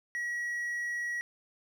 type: tone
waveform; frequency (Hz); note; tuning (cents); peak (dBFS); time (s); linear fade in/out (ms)
triangle; 1917; A#6; +48; -30; 0.15-1.21; 0
effects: none